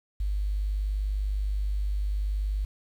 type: tone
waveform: sine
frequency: 50.3 Hz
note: G1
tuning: 45 cents sharp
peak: -25 dBFS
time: 0.2-2.65 s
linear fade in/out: 5 ms
effects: 9-bit